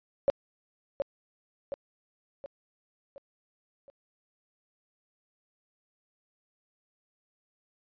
sine tone with echo, 557 Hz, C#5, 8 cents sharp, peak -19 dBFS, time 0.28-0.3 s, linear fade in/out 0 ms, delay 720 ms, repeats 5, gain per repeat -6 dB, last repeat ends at 3.9 s, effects resampled to 11025 Hz

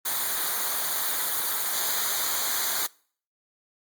white noise with comb filter, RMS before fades -27 dBFS, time 0.05-2.87 s, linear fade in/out 10 ms, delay 0.37 ms, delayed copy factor -0.85, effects noise-tail reverb RT60 0.5 s tail -24 dB re dry + Opus 32 kbps

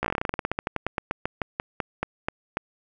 slowing click train, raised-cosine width 0.5 ms, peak -10 dBFS, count 28, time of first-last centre 0.03-2.571 s, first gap 15 ms, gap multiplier 1.12, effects none

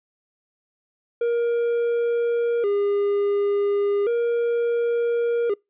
triangle tone with vibrato, 437.1 Hz, A4, 11 cents flat, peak -17 dBFS, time 1.21-5.54 s, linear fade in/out 5 ms, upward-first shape square, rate 0.35 Hz, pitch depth 130 cents each way, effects noise-tail reverb RT60 0.2 s tail -25 dB re dry + resampled to 8000 Hz

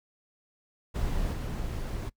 brown noise with level steps, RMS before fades -30 / -33 dBFS, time 0.94-2.1 s, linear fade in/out 20 ms, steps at 1.32 s, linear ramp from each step 20 ms, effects noise-tail reverb RT60 0.1 s tail -22 dB re dry

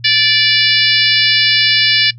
harmonic tone, 583 Hz, D5, 13 cents flat, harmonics 3 / 4 / 5 / 6 / 7 / 8 / 9, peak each -17 / -17 / -17 / -17 / -17 / -17 / -17 dBFS, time 0.04-2.11 s, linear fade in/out 10 ms, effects noise-tail reverb RT60 0.1 s tail -22 dB re dry + added 118 Hz sine -32 dBFS peak until 2.18 s

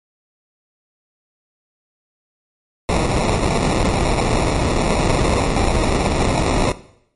pink noise with sample-and-hold, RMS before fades -17 dBFS, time 2.89-6.72 s, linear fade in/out 0 ms, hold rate 1575 Hz, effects noise-tail reverb RT60 0.7 s tail -17 dB re dry + MP3 48 kbps

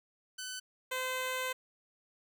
10% pulse tone pair in turn, 1508 / 513.8 Hz, F#6 / C5, +32 / -32 cents, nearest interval octave + perfect fifth, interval 1864 cents, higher first, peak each -31 / -25 dBFS, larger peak second, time 0.38-0.6 / 0.91-1.53 s, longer second, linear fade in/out 10 ms, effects none

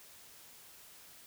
silence, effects white hiss -56 dBFS RMS until 1.26 s

